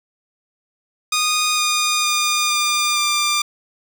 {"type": "tone with pitch steps", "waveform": "10% pulse", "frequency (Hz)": [1233, 1222.4, 1211.8, 1201.4, 1191], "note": ["D#6", "D#6", "D#6", "D6", "D6"], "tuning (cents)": [-16, -31, -46, 39, 24], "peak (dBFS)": -8, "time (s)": [1.12, 3.42], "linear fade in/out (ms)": 5, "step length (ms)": 460, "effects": []}